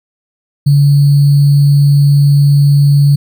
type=tone with sample-and-hold; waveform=sine; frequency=142.8 Hz; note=D3; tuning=48 cents flat; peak=-4 dBFS; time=0.66-3.16 s; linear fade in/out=10 ms; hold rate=4410 Hz; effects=none